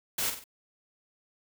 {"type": "noise with echo", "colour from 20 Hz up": "white", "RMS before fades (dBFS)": -30, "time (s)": [0.18, 0.3], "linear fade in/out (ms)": 5, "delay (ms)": 47, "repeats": 3, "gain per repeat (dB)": -7, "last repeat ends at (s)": 0.441, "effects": []}